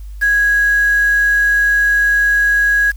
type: tone with quantisation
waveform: sine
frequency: 1657 Hz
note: G#6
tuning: 4 cents flat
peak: -10 dBFS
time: 0.21-2.92 s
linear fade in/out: 20 ms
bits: 5
effects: added 50 Hz sine -27 dBFS peak until 2.96 s + white hiss -53 dBFS RMS until 2.96 s